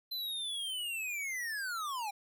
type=linear sweep; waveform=square; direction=down; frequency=4086 to 784 Hz; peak=-36 dBFS; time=0.11-2.11 s; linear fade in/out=10 ms; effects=none